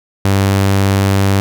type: tone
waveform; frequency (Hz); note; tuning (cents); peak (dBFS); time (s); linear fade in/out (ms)
sawtooth; 98; G2; 0; -6; 0.25-1.4; 0
effects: none